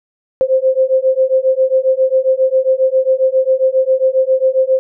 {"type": "beating tone pair", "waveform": "sine", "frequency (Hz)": [520, 527.4], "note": ["C5", "C5"], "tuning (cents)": [-11, 14], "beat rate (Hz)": 7.4, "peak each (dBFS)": -13, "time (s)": [0.41, 4.79], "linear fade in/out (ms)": 0, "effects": []}